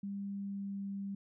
sine tone with pitch glide, 199.4 to 197.91 Hz, G3 to G3, +30 to +17 cents, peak -37 dBFS, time 0.03-1.15 s, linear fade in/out 5 ms, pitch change -13 cents, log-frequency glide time 0.2-0.84 s, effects none

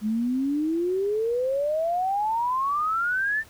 sine exponential sweep, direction up, 207.7 to 1807 Hz, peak -22 dBFS, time 0.01-3.44 s, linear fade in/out 50 ms, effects pink hiss -52 dBFS RMS until 3.49 s

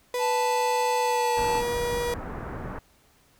35% pulse tone with pitch glide, 493.9 to 480.4 Hz, B4 to B4, 0 to -48 cents, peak -24 dBFS, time 0.14-2.14 s, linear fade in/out 2 ms, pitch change -48 cents, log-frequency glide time 1.01-1.39 s
harmonic tone, 880 Hz, A5, in tune, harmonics 1 / 3 / 5 / 7 / 9, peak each -24 / -38 / -41 / -46 / -43 dBFS, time 0.18-1.63 s, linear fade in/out 50 ms
pink low-pass noise, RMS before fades -35 dBFS, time 1.37-2.79 s, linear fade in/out 5 ms, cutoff 1600 Hz, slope 24 dB/octave
effects pink hiss -61 dBFS RMS until 3.39 s

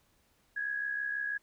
sine tone with amplitude modulation, 1664 Hz, G#6, 3 cents sharp, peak -29 dBFS, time 0.56-1.38 s, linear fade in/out 10 ms, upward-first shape sine, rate 66.1 Hz, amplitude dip 60%, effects pink hiss -70 dBFS RMS until 1.42 s

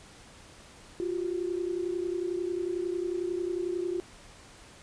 sine tone pair together, 349.2 / 380.3 Hz, F4 / F#4, 0 / +48 cents, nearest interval minor second, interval 148 cents, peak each -30 / -34 dBFS, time 1-4 s, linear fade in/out 0 ms, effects pink hiss -52 dBFS RMS until 4.82 s + resampled to 22050 Hz

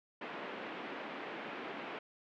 pink band-pass noise, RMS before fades -44 dBFS, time 0.21-1.99 s, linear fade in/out 5 ms, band 230 to 2800 Hz, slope 24 dB/octave, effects none

